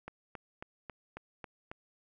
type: click train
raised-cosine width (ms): 0.5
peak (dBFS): -27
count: 7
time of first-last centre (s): 0.08-1.715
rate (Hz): 3.67
effects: none